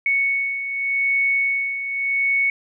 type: beating tone pair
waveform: sine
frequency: 2217 / 2217.85 Hz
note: C#7 / C#7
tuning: 0 / 0 cents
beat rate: 0.85 Hz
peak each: -26 / -19 dBFS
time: 0.06-2.5 s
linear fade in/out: 2 ms
effects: none